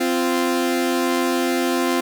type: tone pair together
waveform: sawtooth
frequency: 260 / 347.1 Hz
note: C4 / F4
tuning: -11 / -11 cents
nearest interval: perfect fourth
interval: 500 cents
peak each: -17 dBFS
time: 0-2.01 s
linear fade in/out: 10 ms
effects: none